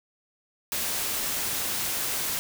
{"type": "noise", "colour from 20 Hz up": "white", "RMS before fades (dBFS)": -29, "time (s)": [0.72, 2.39], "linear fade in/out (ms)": 0, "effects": []}